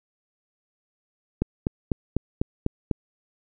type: click train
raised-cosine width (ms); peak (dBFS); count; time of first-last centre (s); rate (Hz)
3; -9; 7; 1.42-2.913; 4.02
effects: none